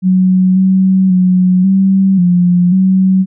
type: tone with pitch steps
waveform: sine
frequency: 185.5 / 189.1 / 183.2 / 192.5 / 177.3 / 188.7 Hz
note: F#3 / F#3 / F#3 / G3 / F3 / F#3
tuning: +5 / +38 / -17 / -31 / +26 / +34 cents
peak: -6 dBFS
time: 0.02-3.26 s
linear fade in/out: 50 ms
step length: 540 ms
effects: none